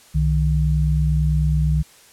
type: tone pair together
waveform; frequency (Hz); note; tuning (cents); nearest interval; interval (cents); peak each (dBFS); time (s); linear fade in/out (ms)
sine; 64.58 / 153.6; C2 / D#3; -22 / -22; octave + minor third; 1500; -18; 0.14-1.83; 20
effects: white hiss -49 dBFS RMS until 2.12 s + low-pass 11000 Hz 12 dB/octave